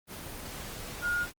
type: tone in noise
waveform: sine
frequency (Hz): 1428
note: F6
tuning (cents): +38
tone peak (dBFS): -27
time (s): 1.01-1.27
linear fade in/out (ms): 50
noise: pink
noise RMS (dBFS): -41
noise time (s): 0.07-1.33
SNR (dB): +11
effects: Opus 24 kbps